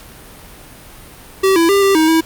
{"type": "tone with pitch steps", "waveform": "square", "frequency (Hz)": [384.7, 333.2, 397.8, 392.7, 316.6, 324.1], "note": ["G4", "E4", "G4", "G4", "D#4", "E4"], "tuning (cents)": [-33, 19, 25, 3, 30, -29], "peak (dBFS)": -10, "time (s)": [1.43, 2.21], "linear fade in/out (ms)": 10, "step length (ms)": 130, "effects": ["pink hiss -38 dBFS RMS until 2.25 s", "Opus 48 kbps"]}